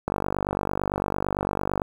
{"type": "click train", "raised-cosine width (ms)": 1, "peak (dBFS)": -10, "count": 86, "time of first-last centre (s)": [0.08, 1.818], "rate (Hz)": 48.9, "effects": ["7-bit"]}